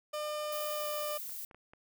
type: tone with pitch glide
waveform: 30% pulse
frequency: 602 to 597.8 Hz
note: D5 to D5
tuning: +43 to +31 cents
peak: -32 dBFS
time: 0.13-1.18 s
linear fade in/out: 10 ms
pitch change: -12 cents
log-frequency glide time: 0.73-0.86 s
type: noise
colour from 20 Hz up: violet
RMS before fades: -42 dBFS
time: 0.52-1.45 s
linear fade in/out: 2 ms
type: clicks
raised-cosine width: 0.5 ms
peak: -39 dBFS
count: 4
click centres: 1.295 / 1.512 / 1.546 / 1.735 s
effects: none